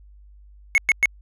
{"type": "tone bursts", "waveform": "triangle", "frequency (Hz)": 2190, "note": "C#7", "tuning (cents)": -22, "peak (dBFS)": -11, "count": 3, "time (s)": [0.75, 1.057], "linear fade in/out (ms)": 0, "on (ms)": 29, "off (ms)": 110, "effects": ["added 50 Hz sine -45 dBFS peak until 1.21 s"]}